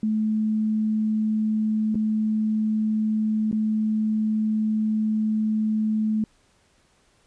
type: tone with dropouts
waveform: sine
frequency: 216.4 Hz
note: A3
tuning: 29 cents flat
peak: -20 dBFS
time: 0.03-6.24 s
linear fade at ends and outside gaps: 2 ms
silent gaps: 1.946-1.954 / 3.514-3.527 s
effects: pink hiss -62 dBFS RMS until 7.26 s + resampled to 22050 Hz